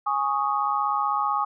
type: chord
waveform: sine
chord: Ab suspended fourth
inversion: none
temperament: equal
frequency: 830.6 / 1108.7 / 1244.5 Hz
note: Ab5 / Db6 / Eb6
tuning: 0 / 0 / 0 cents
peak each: -26 dBFS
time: 0.06-1.45 s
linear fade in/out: 10 ms
effects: none